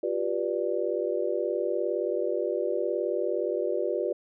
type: chord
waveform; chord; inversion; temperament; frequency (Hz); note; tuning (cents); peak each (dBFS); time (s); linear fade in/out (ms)
sine; G dominant seventh; third; just; 352.8 / 392 / 490 / 588; F4 / G4 / B4 / D5; +18 / 0 / -14 / +2; -31; 0.03-4.13; 5
effects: none